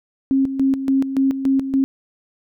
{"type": "tone with tremolo", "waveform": "sine", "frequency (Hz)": 269.2, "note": "C4", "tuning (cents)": 49, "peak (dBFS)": -13, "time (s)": [0.31, 1.84], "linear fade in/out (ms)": 0, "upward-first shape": "square", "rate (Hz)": 3.5, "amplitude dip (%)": 65, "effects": []}